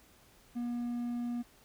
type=tone; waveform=triangle; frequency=240 Hz; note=B3; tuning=49 cents flat; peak=-31 dBFS; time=0.55-1.43 s; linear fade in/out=20 ms; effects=pink hiss -62 dBFS RMS until 1.64 s